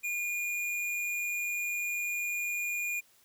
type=tone with hard clipping; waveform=sine; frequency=2428 Hz; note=D#7; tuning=43 cents flat; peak=-32 dBFS; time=0.03-3.01 s; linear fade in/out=20 ms; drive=15 dB; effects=white hiss -64 dBFS RMS until 3.24 s